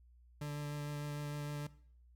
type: tone with vibrato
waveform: 40% pulse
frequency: 146.83 Hz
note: D3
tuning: in tune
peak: -38 dBFS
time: 0.41-1.67 s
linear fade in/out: 5 ms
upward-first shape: sine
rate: 6.6 Hz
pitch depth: 10 cents each way
effects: noise-tail reverb RT60 0.6 s tail -19 dB re dry + added 60 Hz sine -60 dBFS peak until 2.15 s